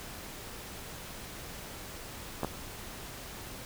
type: clicks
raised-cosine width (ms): 1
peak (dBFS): -17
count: 2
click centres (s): 2.433 / 2.447
effects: pink hiss -44 dBFS RMS until 3.65 s